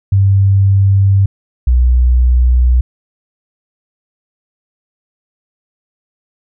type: tone pair in turn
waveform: sine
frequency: 98 / 61.74 Hz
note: G2 / B1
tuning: 0 / 0 cents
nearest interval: minor sixth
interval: 800 cents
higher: first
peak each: -6 dBFS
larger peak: neither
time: 0.12-1.26 / 1.67-2.81 s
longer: neither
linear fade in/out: 5 ms
effects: none